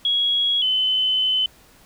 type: tone pair in turn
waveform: sine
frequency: 3322 / 3037 Hz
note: G#7 / F#7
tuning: 0 / +44 cents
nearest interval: major second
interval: 156 cents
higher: first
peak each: -17 dBFS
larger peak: neither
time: 0.05-0.62 / 0.62-1.46 s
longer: second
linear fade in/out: 2 ms
effects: pink hiss -52 dBFS RMS until 1.85 s